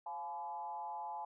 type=tone with frequency modulation; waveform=sine; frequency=852 Hz; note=G#5; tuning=44 cents sharp; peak=-40 dBFS; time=0.06-1.25 s; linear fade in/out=5 ms; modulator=155 Hz; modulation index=0.85; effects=none